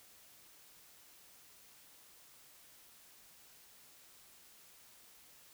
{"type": "silence", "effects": ["white hiss -61 dBFS RMS until 5.53 s"]}